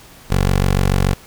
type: tone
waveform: 15% pulse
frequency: 46.93 Hz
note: F#1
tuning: 25 cents sharp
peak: -7 dBFS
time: 0.3-1.14 s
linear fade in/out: 10 ms
effects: pink hiss -43 dBFS RMS until 1.26 s